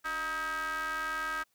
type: ring-modulated tone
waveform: square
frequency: 163.4 Hz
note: E3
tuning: 15 cents flat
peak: -30 dBFS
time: 0.04-1.44 s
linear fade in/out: 20 ms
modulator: 1430 Hz
effects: white hiss -74 dBFS RMS until 1.54 s